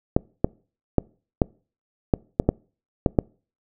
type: clicks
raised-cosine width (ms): 2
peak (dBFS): -3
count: 9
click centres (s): 0.165 / 0.445 / 0.983 / 1.418 / 2.138 / 2.399 / 2.49 / 3.062 / 3.188
effects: noise-tail reverb RT60 0.4 s tail -26 dB re dry